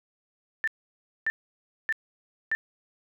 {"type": "tone bursts", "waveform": "sine", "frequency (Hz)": 1779, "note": "A6", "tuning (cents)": 19, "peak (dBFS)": -23, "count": 4, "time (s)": [0.64, 2.55], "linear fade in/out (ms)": 0, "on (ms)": 35, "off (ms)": 590, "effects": []}